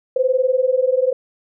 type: tone pair together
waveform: sine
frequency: 504.5 / 525 Hz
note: B4 / C5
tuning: +37 / +6 cents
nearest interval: minor second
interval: 69 cents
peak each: -17 dBFS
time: 0.16-1.13 s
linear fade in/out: 5 ms
effects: none